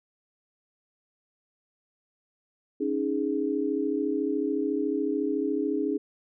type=chord; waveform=sine; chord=C# suspended second; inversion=none; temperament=equal; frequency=277.2 / 311.1 / 415.3 Hz; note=C#4 / D#4 / G#4; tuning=0 / 0 / 0 cents; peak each=-29 dBFS; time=2.8-5.98 s; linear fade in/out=10 ms; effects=none